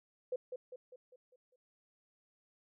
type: tone with echo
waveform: sine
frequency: 504 Hz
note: B4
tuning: 35 cents sharp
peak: -33 dBFS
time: 0.32-0.36 s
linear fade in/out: 5 ms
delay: 200 ms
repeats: 6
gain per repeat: -6 dB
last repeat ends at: 1.56 s
effects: none